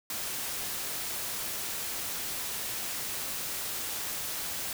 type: noise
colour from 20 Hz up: white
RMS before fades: -35 dBFS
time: 0.1-4.73 s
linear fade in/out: 2 ms
effects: none